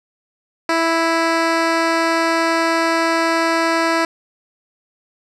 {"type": "tone with low-pass filter", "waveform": "10% pulse", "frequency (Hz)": 329.6, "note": "E4", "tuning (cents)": 0, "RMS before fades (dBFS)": -17, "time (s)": [0.69, 4.05], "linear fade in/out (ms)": 2, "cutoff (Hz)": 6700, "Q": 0.59, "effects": []}